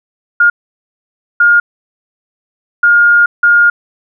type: tone bursts at uneven times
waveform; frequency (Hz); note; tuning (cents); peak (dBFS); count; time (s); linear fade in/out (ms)
sine; 1419; F6; +27; -4; 4; 0.4-0.5 / 1.4-1.6 / 2.83-3.26 / 3.43-3.7; 5
effects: none